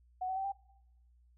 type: tone with pitch steps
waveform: sine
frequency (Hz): 740 / 756 / 772.3 / 789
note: F#5 / F#5 / G5 / G5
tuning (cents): 0 / +37 / -26 / +11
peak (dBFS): -33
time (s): 0.21-0.522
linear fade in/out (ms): 10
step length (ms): 78
effects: noise-tail reverb RT60 0.9 s tail -24 dB re dry + added 60 Hz sine -62 dBFS peak until 1.37 s